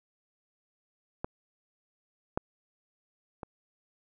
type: clicks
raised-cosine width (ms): 1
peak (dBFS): -18 / -14 / -24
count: 3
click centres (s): 1.245 / 2.375 / 3.432
effects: none